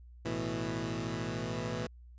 15% pulse chord, A suspended second, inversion none, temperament equal, 110 / 123.47 / 164.81 Hz, A2 / B2 / E3, 0 / 0 / 0 cents, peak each -32 dBFS, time 0.25-1.87 s, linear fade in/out 5 ms, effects added 60 Hz sine -50 dBFS peak until 2.18 s + resampled to 16000 Hz

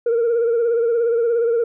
sine tone with vibrato, 466.2 Hz, A#4, in tune, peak -13 dBFS, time 0.06-1.64 s, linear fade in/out 5 ms, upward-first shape sine, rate 17 Hz, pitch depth 49 cents each way, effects tanh soft clip ceiling -13 dBFS

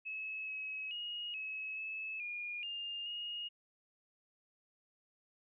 sine tone with pitch steps, 2584 / 2561 / 2875 / 2573 / 2599 / 2428 / 2813 / 2863 Hz, E7 / D#7 / F7 / E7 / E7 / D#7 / F7 / F7, -35 / +49 / +50 / -43 / -25 / -43 / +12 / +42 cents, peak -39 dBFS, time 0.05-3.49 s, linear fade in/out 20 ms, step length 430 ms, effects none

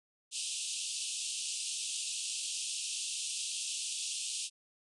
white band-pass noise, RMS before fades -38 dBFS, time 0.31-4.5 s, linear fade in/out 50 ms, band 2600 to 9700 Hz, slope 96 dB/octave, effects none

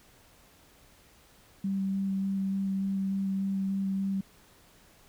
sine tone with vibrato, 194.2 Hz, G3, 16 cents flat, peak -27 dBFS, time 1.64-4.21 s, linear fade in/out 5 ms, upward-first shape square, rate 3.4 Hz, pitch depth 8 cents each way, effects pink hiss -59 dBFS RMS until 5.08 s

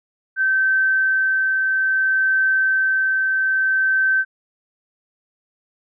sine tone with tremolo, 1546 Hz, G6, 24 cents flat, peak -14 dBFS, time 0.36-4.25 s, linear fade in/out 50 ms, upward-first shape triangle, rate 0.6 Hz, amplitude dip 25%, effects none

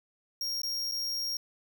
45% pulse tone with dropouts, 5580 Hz, F8, 2 cents flat, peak -31 dBFS, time 0.41-1.37 s, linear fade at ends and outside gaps 2 ms, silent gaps 0.618-0.633 / 0.914-0.92 s, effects 10-bit

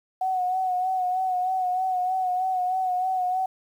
sine tone with vibrato, 740 Hz, F#5, in tune, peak -22 dBFS, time 0.21-3.46 s, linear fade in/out 5 ms, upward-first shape sine, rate 3.2 Hz, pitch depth 37 cents each way, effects 9-bit

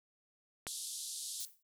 click, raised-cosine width 0.3 ms, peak -24 dBFS, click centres 0.668 s
white band-pass noise, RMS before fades -43 dBFS, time 0.67-1.45 s, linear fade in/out 0 ms, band 3500 to 11000 Hz, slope 48 dB/octave
violet noise with exponential decay, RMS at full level -41 dBFS, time 1.4-1.63 s, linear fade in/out 5 ms, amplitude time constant 48 ms
effects none

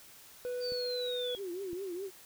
triangle tone, 493.9 Hz, B4, in tune, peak -32 dBFS, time 0.45-1.35 s, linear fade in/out 0 ms
sine linear sweep, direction down, 4699 to 3268 Hz, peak -37 dBFS, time 0.6-1.39 s, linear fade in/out 50 ms
clicks, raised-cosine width 3 ms, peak -36 dBFS, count 2, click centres 0.721 / 1.731 s
sine tone with vibrato, 370 Hz, F#4, in tune, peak -36 dBFS, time 1.36-2.11 s, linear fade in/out 50 ms, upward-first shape triangle, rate 4.8 Hz, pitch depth 160 cents each way
effects white hiss -55 dBFS RMS until 2.25 s

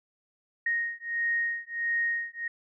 sine beating tone pair, 1864.7 / 1866.2 Hz, A#6 / A#6, 0 / +1 cents, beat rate 1.5 Hz, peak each -30 dBFS, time 0.66-2.48 s, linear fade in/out 5 ms, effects none

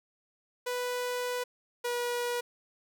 sawtooth tone pair in turn, 493.9 / 483.5 Hz, B4 / B4, 0 / -37 cents, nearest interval unison, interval 37 cents, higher first, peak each -27 / -26 dBFS, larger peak second, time 0.66-1.44 / 1.84-2.41 s, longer first, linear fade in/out 10 ms, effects none

